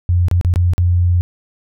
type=tone with dropouts; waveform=sine; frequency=88.2 Hz; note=F2; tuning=18 cents sharp; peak=-10 dBFS; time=0.09-1.21 s; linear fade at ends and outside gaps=0 ms; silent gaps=0.284-0.313 / 0.412-0.448 / 0.539-0.559 / 0.735-0.78 s; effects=none